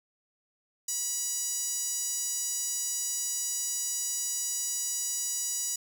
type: tone with high-pass filter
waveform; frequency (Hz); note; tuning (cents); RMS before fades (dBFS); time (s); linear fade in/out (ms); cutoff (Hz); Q
sawtooth; 974; B5; -24; -32; 0.88-5.76; 5; 6800; 3.7
effects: none